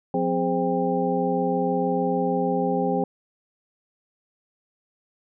sine tone cluster, 179.1 / 259.6 / 413.6 / 520 / 793 Hz, F3 / C4 / G#4 / C5 / G5, +44 / -13 / -7 / -11 / +20 cents, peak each -27 dBFS, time 0.14-3.04 s, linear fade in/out 2 ms, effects none

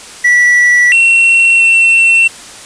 triangle tone with pitch steps, 1952 / 2719 / 2702 Hz, B6 / F7 / E7, -21 / -47 / +42 cents, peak -3 dBFS, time 0.24-2.28 s, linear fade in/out 10 ms, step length 680 ms, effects white hiss -31 dBFS RMS until 2.65 s + resampled to 22050 Hz

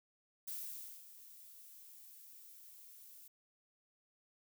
violet noise with ADSR envelope, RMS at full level -43 dBFS, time 0.47-3.28 s, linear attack 12 ms, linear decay 540 ms, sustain -14 dB, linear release 5 ms, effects none

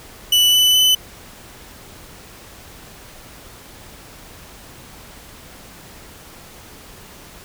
40% pulse tone with pitch steps, 2971 / 2992 / 3012 Hz, F#7 / F#7 / F#7, +6 / +19 / +30 cents, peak -10 dBFS, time 0.32-0.95 s, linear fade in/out 5 ms, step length 210 ms, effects pink hiss -41 dBFS RMS until 7.44 s

